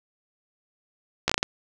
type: slowing click train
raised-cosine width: 0.2 ms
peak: -4 dBFS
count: 6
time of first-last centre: 1.28-1.429 s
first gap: 15 ms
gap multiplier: 1.35
effects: none

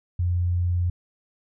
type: tone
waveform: sine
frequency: 88.2 Hz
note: F2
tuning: 18 cents sharp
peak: -20 dBFS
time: 0.19-0.9 s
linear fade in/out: 5 ms
effects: none

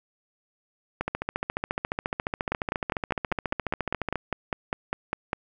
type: two click trains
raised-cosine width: 0.5 ms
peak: -12 / -11 dBFS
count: 46 / 15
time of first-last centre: 1.01-4.157 / 2.52-5.331 s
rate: 14.3 / 4.98 Hz
effects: none

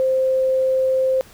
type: tone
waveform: sine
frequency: 523.3 Hz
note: C5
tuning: in tune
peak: -15 dBFS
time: 0-1.21 s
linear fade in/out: 0 ms
effects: pink hiss -47 dBFS RMS until 1.33 s

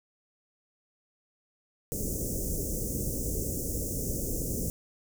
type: band-stop noise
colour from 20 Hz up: pink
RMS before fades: -32 dBFS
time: 1.92-4.7 s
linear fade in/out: 0 ms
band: 540 to 6100 Hz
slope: 48 dB/octave
effects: none

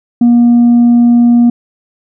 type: tone with tanh clipping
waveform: sine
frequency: 238.5 Hz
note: A#3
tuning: 40 cents sharp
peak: -4 dBFS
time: 0.21-1.5 s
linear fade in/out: 5 ms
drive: 1 dB
effects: none

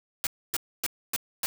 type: noise bursts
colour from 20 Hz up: white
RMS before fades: -28 dBFS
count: 5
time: 0.24-1.46 s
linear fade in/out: 0 ms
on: 28 ms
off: 270 ms
effects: none

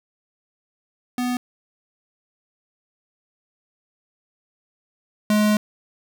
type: tone pair in turn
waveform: square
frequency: 247.6 / 211 Hz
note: B3 / G#3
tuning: +5 / +28 cents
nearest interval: minor third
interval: 277 cents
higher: first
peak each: -22 / -16 dBFS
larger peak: second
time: 1.18-1.37 / 5.3-5.57 s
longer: second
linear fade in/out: 2 ms
effects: 9-bit

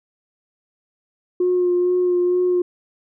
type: tone with vibrato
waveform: sine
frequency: 358.3 Hz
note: F4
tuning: 44 cents sharp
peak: -14 dBFS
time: 1.4-2.62 s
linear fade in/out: 5 ms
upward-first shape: sine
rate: 2.2 Hz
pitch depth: 18 cents each way
effects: tanh soft clip ceiling -11 dBFS

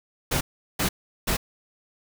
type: noise bursts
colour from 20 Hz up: pink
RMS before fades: -24 dBFS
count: 3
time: 0.31-1.37 s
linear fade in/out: 10 ms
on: 100 ms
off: 380 ms
effects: none

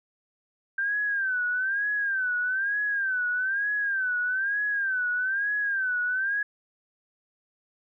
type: tone with vibrato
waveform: sine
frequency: 1568 Hz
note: G6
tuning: in tune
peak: -24 dBFS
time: 0.78-6.43 s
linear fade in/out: 5 ms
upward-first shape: sine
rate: 1.1 Hz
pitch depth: 120 cents each way
effects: none

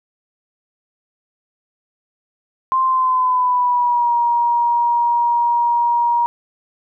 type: tone with pitch glide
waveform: sine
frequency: 1046.5 to 948.6 Hz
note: C6 to A#5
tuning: 0 to +30 cents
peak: -13 dBFS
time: 2.72-6.26 s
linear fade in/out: 0 ms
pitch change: -170 cents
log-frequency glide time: 2.84-4.13 s
effects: none

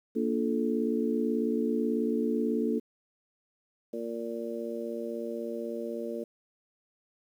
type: chord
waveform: sine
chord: Bb major seventh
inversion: none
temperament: just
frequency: 233.1 / 291.4 / 349.6 / 437 Hz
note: Bb3 / D4 / F4 / A4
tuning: 0 / -13 / +2 / -12 cents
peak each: -29 / -32 / -35 / -31 dBFS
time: 0.15-2.8 s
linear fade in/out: 20 ms
type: harmonic tone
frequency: 116.1 Hz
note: A#2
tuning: 7 cents flat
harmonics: 2 / 3 / 4 / 5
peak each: -38 / -38 / -37 / -39 dBFS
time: 3.93-6.24 s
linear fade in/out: 5 ms
effects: 10-bit

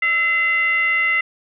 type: tone with frequency modulation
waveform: sine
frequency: 2044 Hz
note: C7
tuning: 41 cents flat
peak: -15 dBFS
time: 0.02-1.21 s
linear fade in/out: 5 ms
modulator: 719 Hz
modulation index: 0.55
effects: none

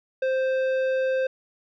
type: tone with tanh clipping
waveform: sine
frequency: 523.3 Hz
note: C5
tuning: in tune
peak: -23 dBFS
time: 0.22-1.27 s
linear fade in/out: 5 ms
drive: 11 dB
effects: none

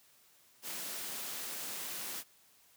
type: high-pass noise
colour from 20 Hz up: white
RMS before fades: -41 dBFS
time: 0.62-2.24 s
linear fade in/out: 50 ms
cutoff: 140 Hz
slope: 96 dB/octave
effects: white hiss -65 dBFS RMS until 2.76 s + high-pass 60 Hz 12 dB/octave

